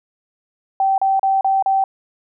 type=tone bursts; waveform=sine; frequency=775 Hz; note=G5; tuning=20 cents flat; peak=-13 dBFS; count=5; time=0.8-1.84 s; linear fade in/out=2 ms; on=180 ms; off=35 ms; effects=none